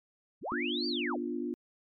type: linear two-way sweep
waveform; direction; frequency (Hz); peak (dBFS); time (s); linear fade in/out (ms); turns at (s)
sine; up then down; 82 to 4765 to 82; -33; 0.41-1.19; 50; 0.87
type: chord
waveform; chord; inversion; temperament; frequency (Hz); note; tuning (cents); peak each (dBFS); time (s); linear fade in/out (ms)
sine; B diminished; none; equal with one note detuned; 245.1 / 293.7 / 349.2; B3 / D4 / F4; -13 / 0 / 0; -36 / -37 / -36; 0.52-1.54; 0
effects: MP3 96 kbps